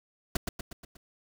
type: noise with echo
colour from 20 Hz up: pink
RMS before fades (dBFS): -27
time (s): 0.35-0.37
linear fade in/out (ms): 5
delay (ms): 120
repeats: 5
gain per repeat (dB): -5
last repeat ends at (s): 0.97
effects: none